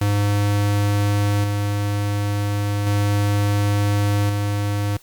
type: tone with tremolo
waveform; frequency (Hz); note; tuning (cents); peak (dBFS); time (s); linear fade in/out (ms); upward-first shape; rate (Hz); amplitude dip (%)
square; 102.3; G#2; -26; -17; 0.01-4.97; 5; square; 0.35; 30
effects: white hiss -52 dBFS RMS until 5.02 s + Opus 48 kbps